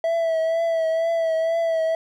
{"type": "tone with vibrato", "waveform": "triangle", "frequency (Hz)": 656, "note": "E5", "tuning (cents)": -9, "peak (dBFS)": -17, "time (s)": [0.04, 1.95], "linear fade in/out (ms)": 2, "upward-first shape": "triangle", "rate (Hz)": 2.1, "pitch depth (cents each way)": 39, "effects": []}